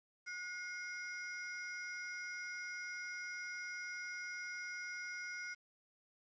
square ring-modulated tone, 1795 Hz, A6, 34 cents sharp, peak -40 dBFS, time 0.26-5.55 s, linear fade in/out 20 ms, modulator 344 Hz, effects resampled to 16000 Hz + 11-bit

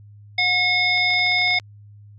harmonic tone, 724 Hz, F#5, 38 cents flat, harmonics 1 / 3 / 5 / 7, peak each -27 / -18 / -24 / -25 dBFS, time 0.38-1.59 s, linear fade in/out 5 ms
clicks, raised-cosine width 0.2 ms, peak -21 dBFS, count 12, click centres 0.976 / 1.105 / 1.137 / 1.192 / 1.265 / 1.319 / 1.385 / 1.417 / 1.477 / 1.507 / 1.54 / 1.598 s
effects added 103 Hz sine -42 dBFS peak until 2.18 s

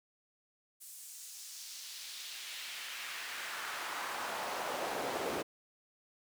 brown noise with high-pass filter sweep, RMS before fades -41 dBFS, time 0.8-5.43 s, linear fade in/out 20 ms, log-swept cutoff 9200 to 420 Hz, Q 1.3, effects none

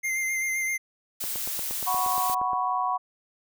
square tone with vibrato, 2093 Hz, C7, in tune, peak -26 dBFS, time 0.03-0.78 s, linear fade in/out 20 ms, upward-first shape sine, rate 7.7 Hz, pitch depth 22 cents each way
blue noise, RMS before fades -31 dBFS, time 1.2-2.35 s, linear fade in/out 10 ms
click train, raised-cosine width 1 ms, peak -24 dBFS, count 12, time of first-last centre 1.24-2.533 s, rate 8.51 Hz
sine chord, F# suspended fourth, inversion none, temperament just, 740 / 986.7 / 1110 Hz, F#5 / B5 / C#6, 0 / -2 / +2 cents, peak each -28 dBFS, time 1.86-2.98 s, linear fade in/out 20 ms
effects none

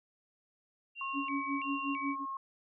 sine tone with vibrato, 2507 Hz, D#7, 12 cents sharp, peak -39 dBFS, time 0.95-2.16 s, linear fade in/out 50 ms, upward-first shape square, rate 1.5 Hz, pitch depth 170 cents each way
sine tone, 1080 Hz, C#6, 45 cents flat, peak -36 dBFS, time 1.01-2.37 s, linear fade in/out 2 ms
sine tone with tremolo, 280 Hz, C#4, 18 cents sharp, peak -31 dBFS, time 1.13-2.26 s, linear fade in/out 50 ms, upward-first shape sine, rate 5.5 Hz, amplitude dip 95%
effects none

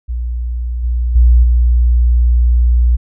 sine tone with level steps, 59.9 Hz, A#1, 48 cents sharp, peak -16 / -12 / -4 / -7 dBFS, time 0.08-2.97 s, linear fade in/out 20 ms, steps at 0.83 / 1.15 / 1.43 s, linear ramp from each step 10 ms, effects none

